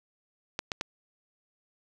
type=clicks; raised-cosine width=0.2 ms; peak=-13 dBFS; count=3; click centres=0.591 / 0.718 / 0.811 s; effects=none